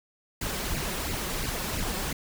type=noise with flanger; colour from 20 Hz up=pink; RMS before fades=-31 dBFS; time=0.41-2.13 s; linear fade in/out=5 ms; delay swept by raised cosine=0.41 to 5.51 ms; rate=2.9 Hz; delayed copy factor=+0.65; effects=none